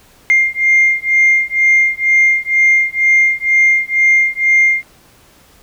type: beating tone pair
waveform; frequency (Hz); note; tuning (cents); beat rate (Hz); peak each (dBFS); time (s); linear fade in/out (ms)
sine; 2110 / 2112.1; C7 / C7; +14 / +16; 2.1; -11; 0.3-4.83; 0
effects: tanh soft clip ceiling -3 dBFS + pink hiss -47 dBFS RMS until 5.62 s